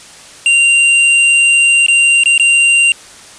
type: tone with dropouts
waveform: square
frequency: 2774 Hz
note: F7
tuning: 12 cents flat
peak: -7 dBFS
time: 0.46-2.92 s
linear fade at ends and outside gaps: 1 ms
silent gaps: 1.864-1.883 / 2.236-2.258 / 2.379-2.397 s
effects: white hiss -36 dBFS RMS until 3.38 s + resampled to 22050 Hz